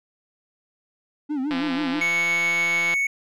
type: tone with vibrato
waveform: triangle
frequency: 280 Hz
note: C#4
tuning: 18 cents sharp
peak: -21 dBFS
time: 1.29-2.01 s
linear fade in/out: 20 ms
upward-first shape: sine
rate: 6.2 Hz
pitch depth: 150 cents each way
type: click train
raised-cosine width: 0.3 ms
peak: -14 dBFS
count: 244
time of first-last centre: 1.51-2.939 s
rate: 170 Hz
type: tone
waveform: triangle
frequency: 2217 Hz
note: C#7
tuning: in tune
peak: -18 dBFS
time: 2.01-3.07 s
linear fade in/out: 5 ms
effects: none